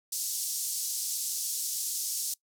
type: band-pass noise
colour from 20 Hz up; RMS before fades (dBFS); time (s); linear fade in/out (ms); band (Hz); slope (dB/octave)
pink; -33; 0.12-2.34; 5; 5300 to 14000; 24
effects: noise-tail reverb RT60 0.1 s tail -22 dB re dry